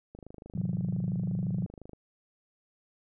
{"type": "click train", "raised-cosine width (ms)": 2, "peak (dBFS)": -32, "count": 47, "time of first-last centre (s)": [0.15, 1.933], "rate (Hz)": 25.8}
{"type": "chord", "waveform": "sine", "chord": "F# half-diminished seventh", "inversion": "first", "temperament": "equal", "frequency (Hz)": [110, 130.81, 164.81, 185], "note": ["A2", "C3", "E3", "F#3"], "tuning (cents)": [0, 0, 0, 0], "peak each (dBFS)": [-37, -35, -33, -32], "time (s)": [0.55, 1.66], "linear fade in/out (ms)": 5}
{"effects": []}